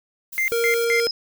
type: noise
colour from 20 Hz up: violet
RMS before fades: -34 dBFS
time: 0.32-0.85 s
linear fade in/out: 10 ms
type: tone bursts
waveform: triangle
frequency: 2093 Hz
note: C7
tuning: in tune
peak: -17 dBFS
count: 3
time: 0.38-1 s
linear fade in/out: 0 ms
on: 100 ms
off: 160 ms
type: tone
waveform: square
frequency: 466.2 Hz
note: A#4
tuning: in tune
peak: -20 dBFS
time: 0.52-1.07 s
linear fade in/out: 0 ms
type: tone with exponential growth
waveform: sine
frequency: 5110 Hz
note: D#8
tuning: 45 cents sharp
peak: -21 dBFS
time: 0.55-1.11 s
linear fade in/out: 2 ms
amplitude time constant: 120 ms
effects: none